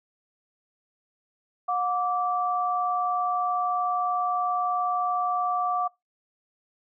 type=tone pair together; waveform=sine; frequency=721.9 / 1165 Hz; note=F#5 / D6; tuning=-43 / -14 cents; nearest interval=minor sixth; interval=829 cents; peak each=-26 / -26 dBFS; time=1.68-5.88 s; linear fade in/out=10 ms; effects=noise-tail reverb RT60 0.2 s tail -24 dB re dry